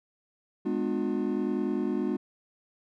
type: chord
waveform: triangle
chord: G# diminished seventh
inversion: none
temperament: just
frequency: 207.7 / 249.2 / 299 / 358.8 Hz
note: G#3 / B3 / D4 / F4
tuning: 0 / +16 / +31 / +47 cents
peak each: -30 dBFS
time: 0.65-2.17 s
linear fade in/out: 10 ms
effects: none